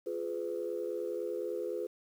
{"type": "chord", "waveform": "sine", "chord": "F diminished", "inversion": "none", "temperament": "just", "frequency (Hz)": [349.2, 419.1, 502.9], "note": ["F4", "Ab4", "Cb5"], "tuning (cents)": [0, 16, 31], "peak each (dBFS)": [-38, -37, -37], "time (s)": [0.06, 1.87], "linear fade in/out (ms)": 10, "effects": ["tanh soft clip ceiling -25 dBFS", "10-bit"]}